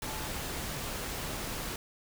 sine tone in noise, 869 Hz, A5, 22 cents flat, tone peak -44 dBFS, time 0.07-0.28 s, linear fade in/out 2 ms, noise pink, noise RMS -37 dBFS, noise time 0.02-1.76 s, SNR -10 dB, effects none

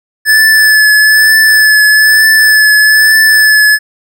square tone with vibrato, 1733 Hz, A6, 27 cents flat, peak -4 dBFS, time 0.25-3.79 s, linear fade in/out 50 ms, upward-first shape triangle, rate 1.1 Hz, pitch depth 25 cents each way, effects none

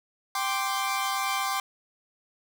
sawtooth chord, G suspended fourth, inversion none, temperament equal, 784 / 1046.5 / 1174.7 Hz, G5 / C6 / D6, 0 / 0 / 0 cents, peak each -27 dBFS, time 0.35-1.6 s, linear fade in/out 2 ms, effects none

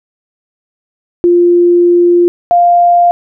sine tone pair in turn, 349.2 / 698.4 Hz, F4 / F5, 0 / 0 cents, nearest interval octave, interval 1200 cents, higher second, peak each -4 dBFS, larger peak neither, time 1.24-2.28 / 2.51-3.11 s, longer first, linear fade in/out 0 ms, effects none

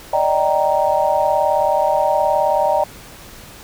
sine chord, Eb major seventh, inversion third, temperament just, 583.4 / 622.3 / 777.8 / 933.4 Hz, D5 / Eb5 / G5 / Bb5, -12 / 0 / -14 / +2 cents, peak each -19 dBFS, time 0.13-2.84 s, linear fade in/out 5 ms, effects pink hiss -39 dBFS RMS until 3.63 s

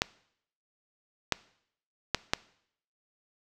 clicks, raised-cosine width 0.2 ms, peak -6 dBFS, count 4, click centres 0.019 / 1.323 / 2.147 / 2.335 s, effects noise-tail reverb RT60 0.7 s tail -21 dB re dry

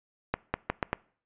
accelerating click train, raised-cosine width 0.5 ms, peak -11 dBFS, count 5, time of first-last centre 0.34-0.93 s, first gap 200 ms, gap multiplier 0.8, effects noise-tail reverb RT60 0.5 s tail -23 dB re dry + resampled to 8000 Hz

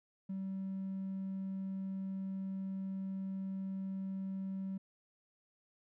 triangle tone, 192 Hz, G3, 36 cents flat, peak -34 dBFS, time 0.29-4.78 s, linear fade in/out 10 ms, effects tanh soft clip ceiling -33 dBFS

